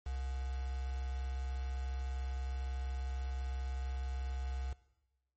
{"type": "tone with quantisation", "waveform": "sine", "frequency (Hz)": 65.41, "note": "C2", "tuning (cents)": 0, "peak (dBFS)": -36, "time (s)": [0.06, 4.73], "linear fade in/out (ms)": 5, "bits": 8, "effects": ["noise-tail reverb RT60 1.0 s tail -19 dB re dry", "MP3 32 kbps"]}